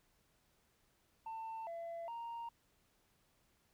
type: tone with pitch steps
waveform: sine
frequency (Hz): 895 / 674 / 931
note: A5 / E5 / A#5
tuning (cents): +29 / +38 / -2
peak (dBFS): -40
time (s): 1.26-2.49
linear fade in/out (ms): 5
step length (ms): 410
effects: tanh soft clip ceiling -41 dBFS + pink hiss -75 dBFS RMS until 3.73 s